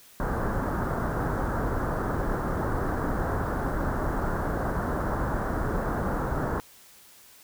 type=low-pass noise; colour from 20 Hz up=pink; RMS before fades=-28 dBFS; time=0.2-6.6 s; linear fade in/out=0 ms; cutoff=1600 Hz; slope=48 dB/octave; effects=white hiss -53 dBFS RMS until 7.43 s